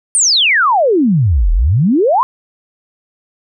sine exponential two-way sweep, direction down then up, 9397 to 37.53 to 1091 Hz, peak -8 dBFS, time 0.15-2.23 s, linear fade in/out 0 ms, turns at 1.52 s, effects none

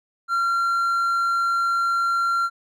triangle tone, 1374 Hz, F6, 29 cents flat, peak -17 dBFS, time 0.28-2.5 s, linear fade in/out 50 ms, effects none

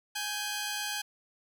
10% pulse tone pair together, 831.9 / 1556 Hz, G#5 / G6, +3 / -13 cents, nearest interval major seventh, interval 1084 cents, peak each -27 dBFS, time 0.15-1.02 s, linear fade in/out 10 ms, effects none

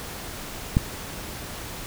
click, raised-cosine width 5 ms, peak -5 dBFS, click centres 0.769 s, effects pink hiss -36 dBFS RMS until 1.86 s

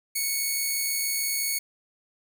5% pulse tone, 2217 Hz, C#7, in tune, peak -15 dBFS, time 0.15-1.59 s, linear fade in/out 10 ms, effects none

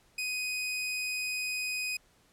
sawtooth tone, 2500 Hz, D#7, 8 cents sharp, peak -28 dBFS, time 0.18-1.97 s, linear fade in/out 5 ms, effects pink hiss -65 dBFS RMS until 2.32 s + low-pass 12000 Hz 12 dB/octave

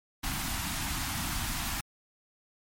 pink band-stop noise, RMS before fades -33 dBFS, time 0.23-1.81 s, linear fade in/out 10 ms, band 310 to 710 Hz, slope 48 dB/octave, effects MP3 64 kbps

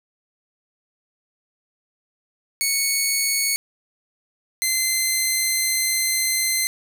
10% pulse tone pair in turn, 2217 / 2066 Hz, C#7 / C7, 0 / -22 cents, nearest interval minor second, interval 122 cents, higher first, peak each -10 dBFS, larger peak neither, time 2.61-3.56 / 4.62-6.67 s, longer second, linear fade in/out 0 ms, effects none

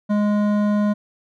sine tone with hard clipping, 207.7 Hz, G#3, in tune, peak -18 dBFS, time 0.09-0.94 s, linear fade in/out 20 ms, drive 12 dB, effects none

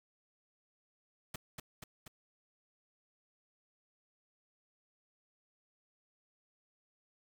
pink noise with echo, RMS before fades -42 dBFS, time 1.34-1.36 s, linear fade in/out 5 ms, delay 240 ms, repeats 3, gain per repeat -3 dB, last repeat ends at 2.08 s, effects none

